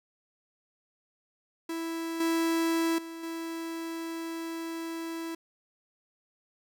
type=tone with level steps; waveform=45% pulse; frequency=329.6 Hz; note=E4; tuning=in tune; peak=-32 / -25 / -39 / -34 dBFS; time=1.69-5.35 s; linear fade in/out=5 ms; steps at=2.2 / 2.98 / 3.23 s; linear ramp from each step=5 ms; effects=11-bit